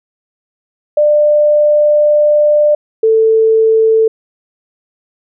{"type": "tone pair in turn", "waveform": "sine", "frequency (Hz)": [596, 443.9], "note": ["D5", "A4"], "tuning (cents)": [25, 15], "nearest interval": "perfect fourth", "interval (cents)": 510, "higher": "first", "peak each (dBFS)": -6, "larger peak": "neither", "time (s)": [[0.97, 2.75], [3.03, 4.08]], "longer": "first", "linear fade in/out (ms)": 5, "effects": []}